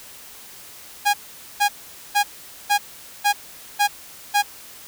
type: tone bursts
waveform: sawtooth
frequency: 820 Hz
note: G#5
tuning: 22 cents flat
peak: -11 dBFS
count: 7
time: 1.05-4.426 s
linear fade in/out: 20 ms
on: 88 ms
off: 460 ms
effects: white hiss -42 dBFS RMS until 4.87 s